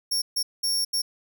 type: tone bursts at uneven times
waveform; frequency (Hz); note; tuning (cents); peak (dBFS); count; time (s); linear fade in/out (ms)
sawtooth; 5500; F8; -27; -20; 4; 0.11-0.22 / 0.36-0.43 / 0.63-0.85 / 0.93-1.02; 10
effects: none